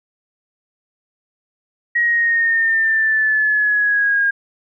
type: linear sweep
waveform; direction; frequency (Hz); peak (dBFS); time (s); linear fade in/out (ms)
sine; down; 1900 to 1618; -13; 1.95-4.31; 10
effects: none